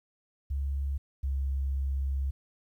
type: tone pair in turn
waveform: sine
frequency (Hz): 69.3 / 67.87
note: C#2 / C#2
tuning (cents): 0 / -36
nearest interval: unison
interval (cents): 36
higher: first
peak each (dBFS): -28 / -27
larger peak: second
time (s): 0.5-0.98 / 1.23-2.31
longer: second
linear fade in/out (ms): 10
effects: 11-bit